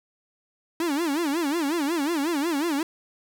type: tone with vibrato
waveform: 45% pulse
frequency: 309.7 Hz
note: D#4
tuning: 8 cents flat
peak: -23 dBFS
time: 0.8-2.83 s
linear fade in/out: 2 ms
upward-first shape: sine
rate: 5.5 Hz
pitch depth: 210 cents each way
effects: none